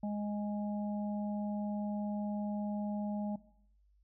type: harmonic tone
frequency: 207.3 Hz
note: G#3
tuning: 3 cents flat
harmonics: 1 / 3 / 4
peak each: -34 / -44 / -46 dBFS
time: 0.03-3.36 s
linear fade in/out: 5 ms
effects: noise-tail reverb RT60 0.7 s tail -18 dB re dry + added 50 Hz sine -65 dBFS peak until 4.03 s